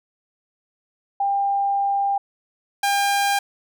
sine / sawtooth tone pair in turn, 797 / 802.1 Hz, G5 / G5, +28 / +40 cents, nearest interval unison, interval 12 cents, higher second, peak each -18 / -14 dBFS, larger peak second, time 1.2-2.18 / 2.83-3.39 s, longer first, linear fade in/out 5 ms, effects none

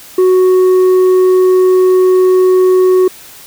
sine tone with tanh clipping, 370 Hz, F#4, in tune, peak -6 dBFS, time 0.18-3.08 s, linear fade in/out 5 ms, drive 4 dB, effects white hiss -35 dBFS RMS until 3.46 s

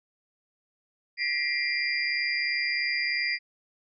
sine tone cluster, 1929 / 2072 / 2371 / 4829 Hz, B6 / C7 / D7 / D8, -41 / -17 / +16 / +47 cents, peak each -31 dBFS, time 1.17-3.39 s, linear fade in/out 50 ms, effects none

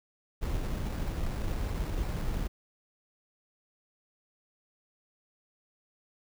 brown noise with sample-and-hold, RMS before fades -32 dBFS, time 0.41-2.48 s, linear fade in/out 20 ms, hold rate 3150 Hz, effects none

